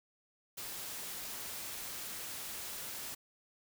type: noise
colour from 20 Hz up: white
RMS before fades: -43 dBFS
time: 0.57-3.15 s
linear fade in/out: 10 ms
effects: none